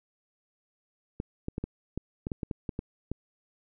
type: clicks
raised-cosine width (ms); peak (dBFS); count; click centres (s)
3; -19; 12; 1.201 / 1.484 / 1.581 / 1.64 / 1.976 / 2.269 / 2.318 / 2.432 / 2.512 / 2.692 / 2.791 / 3.116
effects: none